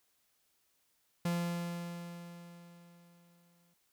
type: tone with exponential decay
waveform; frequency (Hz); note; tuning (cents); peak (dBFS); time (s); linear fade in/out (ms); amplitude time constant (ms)
45% pulse; 172.5; F3; -21; -30; 1.25-3.74; 5; 540
effects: white hiss -75 dBFS RMS until 3.92 s